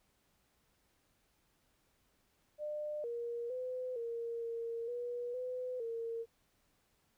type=tone with pitch steps; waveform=sine; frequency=600 / 471.9 / 507 / 465.3 / 462.3 / 483.9 / 504 / 459.3 Hz; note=D5 / A#4 / B4 / A#4 / A#4 / B4 / B4 / A#4; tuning=+37 / +21 / +45 / -3 / -14 / -35 / +35 / -26 cents; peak=-37 dBFS; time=2.58-6.26 s; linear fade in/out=50 ms; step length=460 ms; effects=pink hiss -75 dBFS RMS until 7.17 s